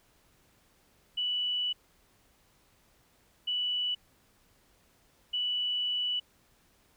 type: tone bursts at uneven times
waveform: sine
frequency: 2960 Hz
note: F#7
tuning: in tune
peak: -28 dBFS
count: 3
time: 1.17-1.73 / 3.47-3.95 / 5.33-6.2 s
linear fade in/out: 10 ms
effects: pink hiss -66 dBFS RMS until 6.96 s